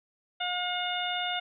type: harmonic tone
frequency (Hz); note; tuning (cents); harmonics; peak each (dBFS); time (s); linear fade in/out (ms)
717; F5; +45; 1 / 2 / 3 / 4 / 5; -33 / -36 / -38 / -35 / -35; 0.4-1.4; 10
effects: none